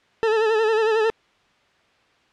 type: tone with vibrato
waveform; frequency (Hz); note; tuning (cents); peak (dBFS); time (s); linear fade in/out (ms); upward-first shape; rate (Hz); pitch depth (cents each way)
40% pulse; 440; A4; 0; -16; 0.23-1.1; 0; sine; 11; 58
effects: white hiss -59 dBFS RMS until 2.32 s + low-pass 3000 Hz 12 dB/octave